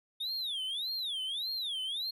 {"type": "tone with vibrato", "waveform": "triangle", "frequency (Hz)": 3587, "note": "A7", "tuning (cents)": 33, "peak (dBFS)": -32, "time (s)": [0.2, 2.11], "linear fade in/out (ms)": 10, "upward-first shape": "sine", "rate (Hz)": 1.7, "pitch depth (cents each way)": 290, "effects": []}